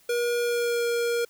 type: tone with pitch glide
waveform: square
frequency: 478.4 to 472.1 Hz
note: A#4 to A#4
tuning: +45 to +22 cents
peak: -24 dBFS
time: 0.09-1.25 s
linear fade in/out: 5 ms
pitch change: -23 cents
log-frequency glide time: 0.41-0.87 s
effects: white hiss -59 dBFS RMS until 1.29 s